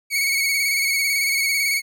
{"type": "tone with vibrato", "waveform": "sawtooth", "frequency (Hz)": 2217, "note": "C#7", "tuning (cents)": 0, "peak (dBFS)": -15, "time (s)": [0.1, 1.82], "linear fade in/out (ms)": 50, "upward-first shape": "square", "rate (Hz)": 18, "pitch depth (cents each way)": 31, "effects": []}